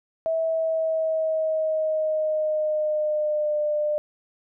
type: tone with pitch glide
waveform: sine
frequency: 650 to 599.5 Hz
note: E5 to D5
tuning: -24 to +36 cents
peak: -21 dBFS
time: 0.26-3.98 s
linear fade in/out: 0 ms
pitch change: -140 cents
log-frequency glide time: 0.42-3.6 s
effects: none